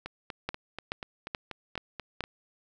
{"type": "two click trains", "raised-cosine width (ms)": 0.3, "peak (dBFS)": [-15, -21], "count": [5, 10], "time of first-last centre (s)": [[0.49, 2.207], [0.06, 2.239]], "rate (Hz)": [2.33, 4.13], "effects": []}